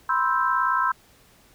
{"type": "chord", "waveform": "sine", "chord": "C major seventh", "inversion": "third", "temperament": "equal", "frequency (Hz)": [987.8, 1046.5, 1318.5, 1568], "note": ["B5", "C6", "E6", "G6"], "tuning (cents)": [0, 0, 0, 0], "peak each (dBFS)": [-26, -24, -24, -27], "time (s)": [0.09, 0.92], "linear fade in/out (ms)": 5, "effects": ["pink hiss -56 dBFS RMS until 1.54 s"]}